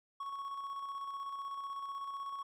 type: tone with tremolo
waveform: triangle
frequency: 1108.7 Hz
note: C#6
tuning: in tune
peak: -36 dBFS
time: 0.2-2.43 s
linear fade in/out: 5 ms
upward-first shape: square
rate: 16 Hz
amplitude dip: 35%
effects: none